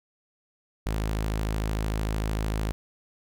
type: tone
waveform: sawtooth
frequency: 53.3 Hz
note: G#1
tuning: 46 cents sharp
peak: -22 dBFS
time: 0.86-2.72 s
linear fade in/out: 0 ms
effects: none